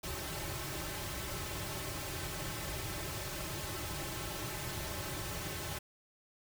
pink noise with comb filter, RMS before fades -40 dBFS, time 0.03-5.79 s, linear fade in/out 10 ms, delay 4.2 ms, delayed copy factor -0.9, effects none

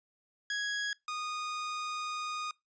sawtooth tone pair in turn, 1661.2 / 1233.8 Hz, G#6 / D#6, 0 / -15 cents, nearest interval perfect fourth, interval 515 cents, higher first, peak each -28 / -31 dBFS, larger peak first, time 0.5-0.93 / 1.08-2.51 s, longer second, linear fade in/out 2 ms, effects noise-tail reverb RT60 0.2 s tail -24 dB re dry + resampled to 16000 Hz

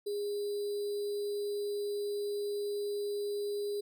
sine tone with sample-and-hold, 409.6 Hz, G#4, 24 cents flat, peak -32 dBFS, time 0.06-3.81 s, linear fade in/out 10 ms, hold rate 4410 Hz, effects none

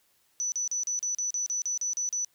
sine tone bursts, 5960 Hz, F#8, 12 cents sharp, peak -27 dBFS, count 12, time 0.4-2.247 s, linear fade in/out 0 ms, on 120 ms, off 37 ms, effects white hiss -68 dBFS RMS until 2.34 s

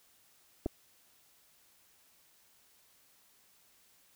clicks, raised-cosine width 2 ms, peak -21 dBFS, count 2, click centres 0.66 / 0.663 s, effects white hiss -66 dBFS RMS until 4.15 s

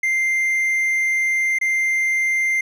triangle tone with dropouts, 2093 Hz, C7, in tune, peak -15 dBFS, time 0.03-2.61 s, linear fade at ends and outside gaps 5 ms, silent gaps 1.587-1.612 s, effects none

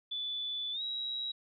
sine tone with pitch glide, 3476 to 3857 Hz, A7 to B7, -22 to -42 cents, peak -34 dBFS, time 0.11-1.32 s, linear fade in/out 10 ms, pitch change +180 cents, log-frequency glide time 0.72-0.82 s, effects none

